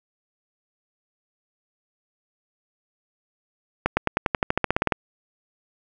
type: accelerating click train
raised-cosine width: 0.5 ms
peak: -4 dBFS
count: 15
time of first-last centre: 3.86-4.922 s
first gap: 110 ms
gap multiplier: 0.94
effects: none